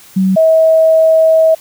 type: tone pair in turn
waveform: sine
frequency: 189.5 / 642.8 Hz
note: F#3 / E5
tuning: +42 / -44 cents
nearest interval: octave + major sixth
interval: 2114 cents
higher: second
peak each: -8 / -5 dBFS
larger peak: second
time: 0.16-0.36 / 0.36-1.55 s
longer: second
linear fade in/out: 10 ms
effects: white hiss -40 dBFS RMS until 1.6 s